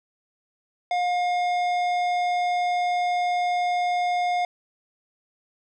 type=tone with tanh clipping; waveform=sine; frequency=713 Hz; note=F5; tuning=36 cents sharp; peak=-23 dBFS; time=0.91-4.45 s; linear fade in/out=2 ms; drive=13 dB; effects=none